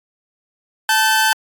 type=tone pair together; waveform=sawtooth; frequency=876.2 / 1537 Hz; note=A5 / G6; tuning=-7 / -35 cents; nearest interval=minor seventh; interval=972 cents; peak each=-12 dBFS; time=0.89-1.33 s; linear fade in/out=2 ms; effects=AAC 64 kbps